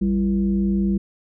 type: tone with frequency modulation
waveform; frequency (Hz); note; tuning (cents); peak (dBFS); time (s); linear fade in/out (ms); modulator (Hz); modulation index
sine; 196; G3; 0; -17; 0.01-0.98; 10; 141; 0.65
effects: none